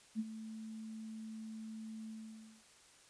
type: tone with ADSR envelope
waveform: sine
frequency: 220 Hz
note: A3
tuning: in tune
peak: -32 dBFS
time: 0.15-2.64 s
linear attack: 44 ms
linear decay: 39 ms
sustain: -12 dB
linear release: 550 ms
effects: white hiss -63 dBFS RMS until 3.09 s + resampled to 22050 Hz